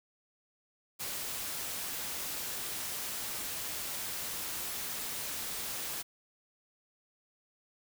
white noise, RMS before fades -38 dBFS, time 0.99-6.03 s, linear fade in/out 20 ms, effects none

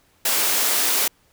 white high-pass noise, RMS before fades -20 dBFS, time 0.25-1.08 s, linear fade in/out 5 ms, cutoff 260 Hz, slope 24 dB/octave, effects pink hiss -60 dBFS RMS until 1.32 s

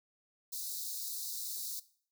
white high-pass noise, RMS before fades -40 dBFS, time 0.52-1.8 s, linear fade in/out 10 ms, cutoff 3800 Hz, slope 96 dB/octave, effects noise-tail reverb RT60 0.5 s tail -18 dB re dry

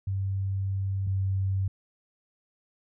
sine tone pair in turn, 97 / 96.22 Hz, G2 / G2, -18 / -32 cents, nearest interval unison, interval 14 cents, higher first, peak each -26 / -24 dBFS, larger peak second, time 0.07-1.07 / 1.07-1.68 s, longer first, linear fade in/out 5 ms, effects none

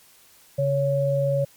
sine tone pair together, 139.4 / 557.6 Hz, C#3 / C#5, +10 / +10 cents, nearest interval 2 octaves, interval 2400 cents, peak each -23 / -21 dBFS, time 0.58-1.45 s, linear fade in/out 10 ms, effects white hiss -54 dBFS RMS until 1.56 s + MP3 96 kbps

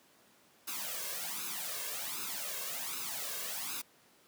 white noise with flanger, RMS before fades -39 dBFS, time 0.67-3.82 s, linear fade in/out 10 ms, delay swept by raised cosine 0.77 to 1.87 ms, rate 1.3 Hz, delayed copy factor +0.75, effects pink hiss -64 dBFS RMS until 4.27 s + high-pass 200 Hz 12 dB/octave

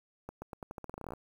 accelerating click train, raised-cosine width 1 ms, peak -27 dBFS, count 17, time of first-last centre 0.29-1.135 s, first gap 130 ms, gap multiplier 0.86, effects 9-bit

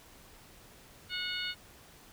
harmonic tone, 729 Hz, F#5, 26 cents flat, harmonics 2 / 3 / 4 / 5 / 6, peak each -40 / -41 / -38 / -41 / -41 dBFS, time 1.09-1.55 s, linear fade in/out 50 ms, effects pink hiss -56 dBFS RMS until 2.12 s

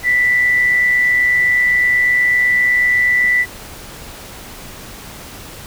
sine tone with amplitude modulation, 1975.5 Hz, B6, in tune, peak -9 dBFS, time 0.03-3.46 s, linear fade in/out 50 ms, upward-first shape sine, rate 128 Hz, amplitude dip 35%, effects pink hiss -34 dBFS RMS until 5.66 s

